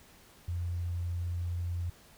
sine tone, 87.1 Hz, F2, 4 cents flat, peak -31 dBFS, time 0.48-1.9 s, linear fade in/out 5 ms, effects pink hiss -58 dBFS RMS until 2.17 s

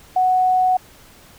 sine tone, 740 Hz, F#5, in tune, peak -13 dBFS, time 0.16-0.77 s, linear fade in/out 5 ms, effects pink hiss -47 dBFS RMS until 1.38 s

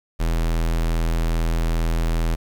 square tone, 41.2 Hz, E1, in tune, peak -19 dBFS, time 0.19-2.36 s, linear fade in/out 20 ms, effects 8-bit

